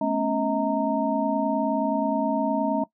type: tone cluster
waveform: sine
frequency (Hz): 216.7 / 247 / 275.8 / 638 / 923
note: A3 / B3 / C#4 / D#5 / A#5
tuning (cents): -26 / 0 / -9 / +43 / -17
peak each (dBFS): -28 / -34 / -26 / -27 / -28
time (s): 0.01-2.84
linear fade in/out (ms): 5
effects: noise-tail reverb RT60 0.1 s tail -18 dB re dry